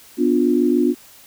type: chord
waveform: sine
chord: B diminished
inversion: none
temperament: equal with one note detuned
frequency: 246.9 / 293.7 / 353.7 Hz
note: B3 / D4 / F4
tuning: 0 / 0 / +22 cents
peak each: -18 dBFS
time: 0.17-0.95 s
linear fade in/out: 50 ms
effects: white hiss -46 dBFS RMS until 1.26 s